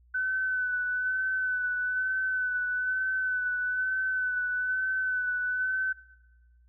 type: tone with vibrato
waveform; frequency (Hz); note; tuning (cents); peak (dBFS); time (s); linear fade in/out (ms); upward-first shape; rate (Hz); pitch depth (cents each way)
sine; 1507; F#6; +31; -26; 0.14-5.93; 10; sine; 1.1; 24
effects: noise-tail reverb RT60 1.0 s tail -17 dB re dry + added 60 Hz sine -57 dBFS peak until 6.68 s